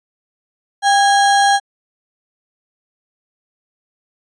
sine tone with sample-and-hold, 797 Hz, G5, 28 cents sharp, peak -9 dBFS, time 0.82-1.6 s, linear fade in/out 50 ms, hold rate 2450 Hz, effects resampled to 22050 Hz

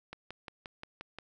click train, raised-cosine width 0.3 ms, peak -26 dBFS, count 7, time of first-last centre 0.13-1.186 s, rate 5.68 Hz, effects none

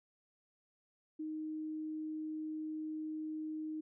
sine tone, 311.1 Hz, D#4, in tune, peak -38 dBFS, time 1.19-3.81 s, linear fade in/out 10 ms, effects none

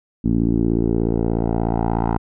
10% pulse tone with low-pass filter sweep, 56.7 Hz, A#1, 47 cents flat, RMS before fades -19 dBFS, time 0.24-2.18 s, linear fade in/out 10 ms, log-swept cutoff 250 to 1000 Hz, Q 2.5, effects none

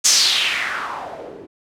blue noise with low-pass filter sweep, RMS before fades -20 dBFS, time 0.04-1.47 s, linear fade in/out 20 ms, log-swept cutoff 6800 to 320 Hz, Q 3.2, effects none

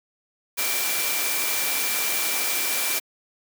sine tone in noise, 2349 Hz, D7, in tune, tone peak -31 dBFS, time 0.57-3 s, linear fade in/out 20 ms, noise white, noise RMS -25 dBFS, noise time 0.57-3 s, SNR -9 dB, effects high-pass 300 Hz 12 dB/octave

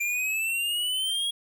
square exponential sweep, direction up, 2374 to 3322 Hz, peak -26 dBFS, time 0-1.31 s, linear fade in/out 10 ms, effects none

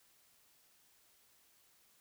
silence, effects white hiss -69 dBFS RMS until 2 s

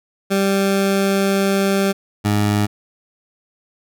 20% pulse tone pair in turn, 196 / 103.83 Hz, G3 / G#2, 0 / 0 cents, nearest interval major seventh, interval 1100 cents, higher first, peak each -10 dBFS, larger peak neither, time 0.3-1.93 / 2.24-2.67 s, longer first, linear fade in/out 20 ms, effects none

